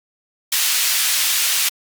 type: high-pass noise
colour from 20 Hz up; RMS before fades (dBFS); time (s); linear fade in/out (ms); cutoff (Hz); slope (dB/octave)
pink; -18; 0.52-1.69; 5; 2600; 12
effects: Opus 48 kbps